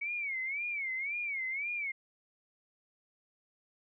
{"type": "tone with vibrato", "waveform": "sine", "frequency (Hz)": 2231, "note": "C#7", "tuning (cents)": 11, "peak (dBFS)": -33, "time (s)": [0.01, 1.92], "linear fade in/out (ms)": 10, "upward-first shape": "sine", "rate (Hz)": 1.9, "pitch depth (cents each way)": 150, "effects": []}